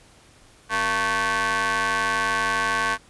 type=ring-modulated tone; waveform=sawtooth; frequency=212.3 Hz; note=G#3; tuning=38 cents sharp; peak=-14 dBFS; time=0.69-2.98 s; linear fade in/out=50 ms; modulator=1320 Hz; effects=pink hiss -53 dBFS RMS until 3.09 s + resampled to 24000 Hz